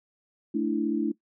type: chord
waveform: sine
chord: A suspended fourth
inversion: none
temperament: just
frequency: 220 / 293.3 / 330 Hz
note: A3 / D4 / E4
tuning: 0 / -2 / +2 cents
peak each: -29 / -27 / -28 dBFS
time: 0.54-1.12 s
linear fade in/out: 10 ms
effects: noise-tail reverb RT60 0.1 s tail -18 dB re dry